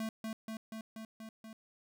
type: tone with echo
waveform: square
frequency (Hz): 221.2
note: A3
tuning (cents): +9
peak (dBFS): -36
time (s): 0-0.09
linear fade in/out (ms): 2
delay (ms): 240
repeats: 6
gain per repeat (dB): -2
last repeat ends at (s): 1.53
effects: none